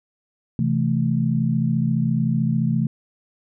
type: chord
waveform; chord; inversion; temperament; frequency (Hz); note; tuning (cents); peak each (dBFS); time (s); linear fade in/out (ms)
sine; A minor; first; equal; 130.81 / 164.81 / 220; C3 / E3 / A3; 0 / 0 / 0; -22; 0.59-2.87; 2
effects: none